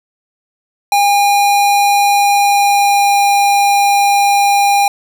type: tone with pitch glide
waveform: square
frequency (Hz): 810 to 805.3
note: G#5 to G5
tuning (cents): -43 to +46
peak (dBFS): -9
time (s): 0.92-4.88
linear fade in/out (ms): 2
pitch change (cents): -11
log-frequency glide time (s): 2.16-3.19
effects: none